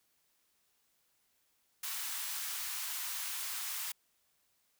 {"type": "high-pass noise", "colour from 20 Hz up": "white", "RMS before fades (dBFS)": -39, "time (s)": [1.83, 3.92], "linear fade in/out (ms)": 5, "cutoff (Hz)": 930, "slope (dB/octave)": 24, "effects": ["white hiss -75 dBFS RMS until 4.79 s"]}